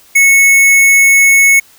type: tone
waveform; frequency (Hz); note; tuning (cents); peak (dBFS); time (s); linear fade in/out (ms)
square; 2202; C#7; -12; -5; 0.15-1.6; 10
effects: white hiss -44 dBFS RMS until 1.78 s